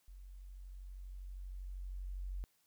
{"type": "tone with level ramp", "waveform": "sine", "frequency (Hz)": 46.29, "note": "F#1", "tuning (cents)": 2, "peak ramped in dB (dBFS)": [-50, -38], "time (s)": [0.08, 2.44], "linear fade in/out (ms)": 0, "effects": ["white hiss -75 dBFS RMS until 2.66 s"]}